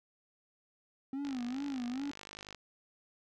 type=tone with vibrato; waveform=triangle; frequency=261.6 Hz; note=C4; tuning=in tune; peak=-33 dBFS; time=1.13-2.11 s; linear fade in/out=2 ms; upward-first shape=sine; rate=2.4 Hz; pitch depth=150 cents each way
type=click train; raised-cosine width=0.2 ms; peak=-29 dBFS; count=67; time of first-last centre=1.25-2.547 s; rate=50.9 Hz
effects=none